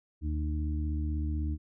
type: harmonic tone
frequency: 76.1 Hz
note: D#2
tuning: 38 cents flat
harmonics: 1 / 2 / 3 / 4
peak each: -29 / -43 / -42 / -39 dBFS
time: 0.21-1.58 s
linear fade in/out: 50 ms
effects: none